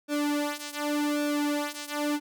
sawtooth tone with flanger, 293.7 Hz, D4, in tune, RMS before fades -29 dBFS, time 0.08-2.2 s, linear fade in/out 50 ms, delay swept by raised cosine 0.99 to 3.49 ms, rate 0.87 Hz, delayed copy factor -0.85, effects none

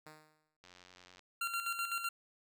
5% pulse tone with exponential decay, 154.4 Hz, D#3, 13 cents flat, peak -38 dBFS, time 0.06-0.57 s, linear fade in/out 5 ms, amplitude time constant 110 ms
click train, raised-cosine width 0.2 ms, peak -39 dBFS, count 51, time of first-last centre 0.64-1.193 s, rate 90.4 Hz
25% pulse tone with tremolo, 1378 Hz, F6, 24 cents flat, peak -30 dBFS, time 1.41-2.09 s, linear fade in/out 5 ms, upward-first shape square, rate 7.9 Hz, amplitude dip 55%
effects none

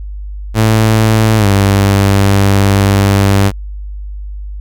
sawtooth tone with pitch glide, 110 to 99.14 Hz, A2 to G2, 0 to +20 cents, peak -3 dBFS, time 0.54-3.52 s, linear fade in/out 50 ms, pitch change -180 cents, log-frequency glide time 1.38-1.47 s, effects added 50 Hz sine -21 dBFS peak until 4.6 s

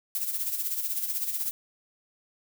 violet noise with tremolo, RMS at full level -28 dBFS, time 0.15-1.51 s, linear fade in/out 0 ms, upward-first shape sine, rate 16 Hz, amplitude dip 60%, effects none

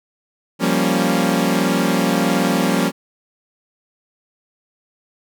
sawtooth chord, G half-diminished seventh, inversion third, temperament equal, 174.61 / 196 / 233.1 / 277.2 Hz, F3 / G3 / Bb3 / Db4, 0 / 0 / 0 / 0 cents, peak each -17 dBFS, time 0.59-2.92 s, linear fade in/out 50 ms, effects none

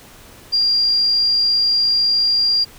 sine tone, 4781 Hz, D8, 30 cents sharp, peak -13 dBFS, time 0.52-2.65 s, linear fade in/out 20 ms, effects pink hiss -43 dBFS RMS until 2.78 s

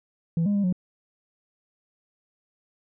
sine tone with pitch steps, 166 / 204.1 / 201.3 / 181.5 Hz, E3 / G#3 / G3 / F#3, +12 / -30 / +46 / -33 cents, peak -18 dBFS, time 0.37-0.726 s, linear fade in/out 2 ms, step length 89 ms, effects tanh soft clip ceiling -19 dBFS

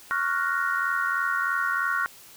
sine chord, Gb major seventh, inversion second, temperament equal, 1108.7 / 1396.9 / 1480 / 1864.7 Hz, Db6 / F6 / Gb6 / Bb6, 0 / 0 / 0 / 0 cents, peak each -29 / -27 / -28 / -32 dBFS, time 0.11-2.06 s, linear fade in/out 0 ms, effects white hiss -49 dBFS RMS until 2.36 s

